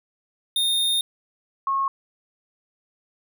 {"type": "tone pair in turn", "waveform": ["square", "sine"], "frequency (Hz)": [3662, 1088.7], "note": ["A#7", "C#6"], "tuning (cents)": [-32, -32], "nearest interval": "octave + major sixth", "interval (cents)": 2100, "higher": "first", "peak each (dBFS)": -20, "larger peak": "neither", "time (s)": [[0.56, 1.01], [1.67, 1.88]], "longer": "first", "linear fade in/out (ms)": 2, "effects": []}